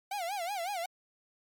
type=tone with vibrato; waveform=45% pulse; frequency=745 Hz; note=F#5; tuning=12 cents sharp; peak=-33 dBFS; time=0.11-0.86 s; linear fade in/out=5 ms; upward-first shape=sine; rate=5.4 Hz; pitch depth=190 cents each way; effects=MP3 96 kbps